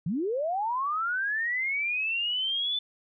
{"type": "linear sweep", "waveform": "sine", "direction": "up", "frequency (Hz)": [145.1, 3520], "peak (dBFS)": -26, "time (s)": [0.06, 2.79], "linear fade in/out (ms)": 5, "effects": []}